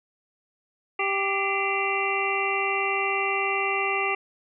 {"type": "harmonic tone with a mistuned harmonic", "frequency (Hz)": 392, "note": "G4", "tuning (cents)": 0, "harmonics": [1, 2, 3, 5, 6, 7], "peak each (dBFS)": [-30, -30, -30, -30, -30, -30], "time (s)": [0.99, 4.15], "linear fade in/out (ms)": 5, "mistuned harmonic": 5, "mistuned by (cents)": 68, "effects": []}